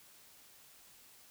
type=silence; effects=white hiss -60 dBFS RMS until 1.3 s